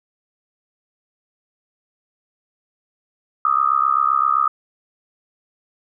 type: tone with amplitude modulation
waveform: sine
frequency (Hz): 1242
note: D#6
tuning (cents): -3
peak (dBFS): -10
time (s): 3.45-4.48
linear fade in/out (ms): 2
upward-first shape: sine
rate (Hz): 67.7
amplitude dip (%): 100
effects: none